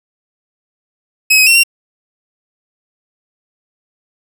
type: tone with pitch steps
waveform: sawtooth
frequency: 2556 / 2531 / 2720 / 2755 Hz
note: D#7 / D#7 / F7 / F7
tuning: +46 / +29 / -46 / -24 cents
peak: -3 dBFS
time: 1.3-1.636 s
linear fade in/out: 10 ms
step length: 84 ms
effects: none